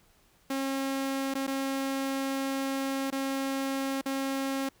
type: tone with dropouts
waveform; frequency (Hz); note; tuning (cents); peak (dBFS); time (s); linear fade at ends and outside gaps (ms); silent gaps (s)
sawtooth; 270.7; C#4; -41; -25; 0.5-4.69; 5; 1.34-1.351 / 1.468-1.476 / 3.104-3.124 / 4.013-4.058
effects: pink hiss -64 dBFS RMS until 4.8 s